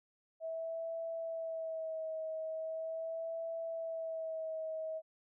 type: tone with vibrato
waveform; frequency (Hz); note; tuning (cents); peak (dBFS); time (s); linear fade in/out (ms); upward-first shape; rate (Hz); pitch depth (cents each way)
sine; 648; E5; -30; -37; 0.4-5.02; 50; sine; 0.4; 30
effects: none